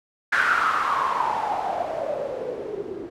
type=noise with low-pass filter sweep; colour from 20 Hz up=blue; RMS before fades=-25 dBFS; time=0.32-3.1 s; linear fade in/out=10 ms; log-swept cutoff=1600 to 340 Hz; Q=7.7; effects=none